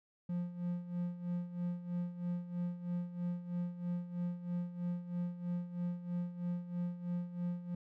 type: tone with tremolo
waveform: triangle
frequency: 175.7 Hz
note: F3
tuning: 11 cents sharp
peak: -31 dBFS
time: 0.29-7.75 s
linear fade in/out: 5 ms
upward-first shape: sine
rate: 3.1 Hz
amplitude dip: 75%
effects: none